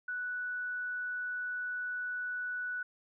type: tone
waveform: sine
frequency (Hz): 1480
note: F#6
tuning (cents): 0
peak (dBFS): -34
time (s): 0.08-2.83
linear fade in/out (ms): 5
effects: none